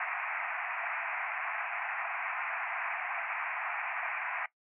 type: band-pass noise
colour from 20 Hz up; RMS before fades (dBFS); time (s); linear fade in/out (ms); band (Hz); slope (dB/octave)
white; -36; 0-4.46; 2; 670 to 2500; 96
effects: noise-tail reverb RT60 0.1 s tail -18 dB re dry